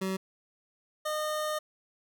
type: tone pair in turn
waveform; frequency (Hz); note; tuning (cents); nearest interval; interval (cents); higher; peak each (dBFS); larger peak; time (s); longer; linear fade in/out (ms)
25% pulse; 190 / 611.6; F#3 / D#5; +46 / -30; octave + minor sixth; 2024; second; -26 / -26; neither; 0.01-0.17 / 1.05-1.59; second; 10
effects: none